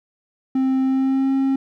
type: tone with pitch glide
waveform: triangle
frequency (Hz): 263.3 to 269.1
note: C4 to C4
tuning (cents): +11 to +49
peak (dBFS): -14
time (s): 0.55-1.56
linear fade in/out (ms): 5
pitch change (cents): +38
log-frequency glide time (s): 0.82-1.32
effects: none